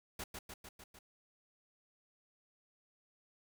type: noise with echo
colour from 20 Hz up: pink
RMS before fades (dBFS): -43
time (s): 0.19-0.24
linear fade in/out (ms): 5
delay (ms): 150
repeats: 5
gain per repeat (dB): -3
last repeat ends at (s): 0.99
effects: none